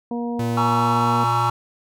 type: harmonic tone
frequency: 237.2 Hz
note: A#3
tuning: 30 cents sharp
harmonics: 1 / 2 / 3 / 4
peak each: -24 / -30 / -34 / -36 dBFS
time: 0.11-1.24 s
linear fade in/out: 2 ms
type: tone with pitch glide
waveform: square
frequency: 116.1 to 118.27 Hz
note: A#2 to A#2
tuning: -7 to +25 cents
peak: -24 dBFS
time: 0.39-1.5 s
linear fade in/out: 5 ms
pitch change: +32 cents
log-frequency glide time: 0.66-1.17 s
type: chord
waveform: triangle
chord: A# half-diminished seventh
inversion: third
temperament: just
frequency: 839.1 / 932.3 / 1118.8 / 1342.6 Hz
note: G#5 / A#5 / C#6 / E6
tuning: +18 / 0 / +16 / +31 cents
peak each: -22 dBFS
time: 0.57-1.5 s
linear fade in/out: 5 ms
effects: none